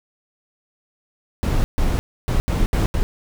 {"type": "noise bursts at uneven times", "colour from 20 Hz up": "brown", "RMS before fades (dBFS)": -18, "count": 6, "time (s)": [[1.43, 1.64], [1.78, 1.99], [2.28, 2.4], [2.48, 2.66], [2.73, 2.86], [2.94, 3.03]], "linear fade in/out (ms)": 0, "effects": []}